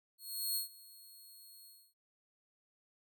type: tone with ADSR envelope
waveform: 10% pulse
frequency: 4302 Hz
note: C8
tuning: 47 cents sharp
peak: -26 dBFS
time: 0.18-1.94 s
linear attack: 380 ms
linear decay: 120 ms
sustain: -22 dB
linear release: 280 ms
effects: noise-tail reverb RT60 0.1 s tail -21 dB re dry